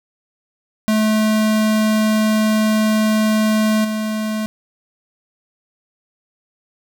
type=tone with level steps; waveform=square; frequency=216.2 Hz; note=A3; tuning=30 cents flat; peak=-14 / -20 dBFS; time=0.88-4.46 s; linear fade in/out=0 ms; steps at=3.84 s; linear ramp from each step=10 ms; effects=none